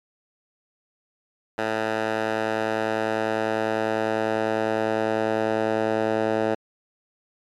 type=tone with band-pass filter sweep; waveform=10% pulse; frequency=110 Hz; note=A2; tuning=in tune; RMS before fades=-24 dBFS; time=1.58-6.55 s; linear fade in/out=10 ms; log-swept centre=1100 to 650 Hz; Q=0.86; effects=MP3 96 kbps